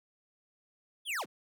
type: linear sweep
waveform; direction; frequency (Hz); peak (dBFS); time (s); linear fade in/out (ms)
square; down; 3551 to 67.7; -33; 1.05-1.26; 50
effects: none